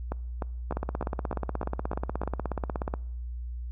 two click trains, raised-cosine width 1 ms, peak -16 / -17 dBFS, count 38 / 8, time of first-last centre 0.71-2.939 / 0.12-2.235 s, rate 16.6 / 3.31 Hz, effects noise-tail reverb RT60 0.9 s tail -25 dB re dry + added 60 Hz sine -33 dBFS peak until 3.71 s

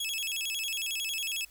sawtooth tone with vibrato, 2945 Hz, F#7, 9 cents flat, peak -28 dBFS, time 0-1.45 s, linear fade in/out 5 ms, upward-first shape square, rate 11 Hz, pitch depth 210 cents each way, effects added 50 Hz sine -61 dBFS peak until 1.5 s + white hiss -59 dBFS RMS until 1.5 s

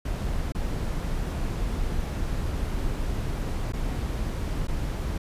brown noise with dropouts, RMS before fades -28 dBFS, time 0.05-5.18 s, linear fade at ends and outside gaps 5 ms, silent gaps 0.522-0.547 / 3.723-3.734 / 4.672-4.681 s, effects resampled to 32000 Hz

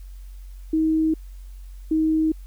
sine tone pair in turn, 316.8 / 315.6 Hz, D#4 / D#4, +31 / +25 cents, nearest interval unison, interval 6 cents, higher first, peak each -17 dBFS, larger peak neither, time 0.73-1.14 / 1.91-2.32 s, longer neither, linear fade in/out 5 ms, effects added 46 Hz sine -36 dBFS peak until 2.46 s + white hiss -59 dBFS RMS until 2.46 s

